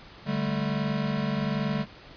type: chord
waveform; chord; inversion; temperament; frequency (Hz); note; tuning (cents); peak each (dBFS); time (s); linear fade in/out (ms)
square; D suspended fourth; none; equal with one note detuned; 146.83 / 196 / 217.2; D3 / G3 / A3; 0 / 0 / -22; -31; 0.25-1.86; 50
effects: pink hiss -48 dBFS RMS until 2.16 s + resampled to 11025 Hz